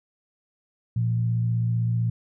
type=tone pair together; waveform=sine; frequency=116.54 / 172.28 Hz; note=A#2 / F3; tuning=0 / -23 cents; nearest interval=perfect fifth; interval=677 cents; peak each=-21 / -31 dBFS; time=0.96-2.1 s; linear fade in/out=5 ms; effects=none